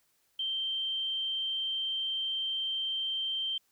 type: tone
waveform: sine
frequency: 3136 Hz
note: G7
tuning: in tune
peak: -30 dBFS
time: 0.39-3.58 s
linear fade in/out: 5 ms
effects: white hiss -72 dBFS RMS until 3.71 s